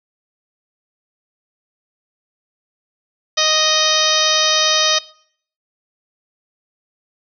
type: harmonic tone with a mistuned harmonic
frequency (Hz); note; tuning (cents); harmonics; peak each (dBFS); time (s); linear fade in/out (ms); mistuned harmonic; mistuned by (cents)
622.3; D#5; 0; 1 / 2 / 3 / 4 / 5 / 6 / 7 / 8 / 9 / 10; -22 / -22 / -24 / -25 / -21 / -19 / -25 / -21 / -24 / -24; 3.37-4.99; 10; 10; -47
effects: noise-tail reverb RT60 0.6 s tail -21 dB re dry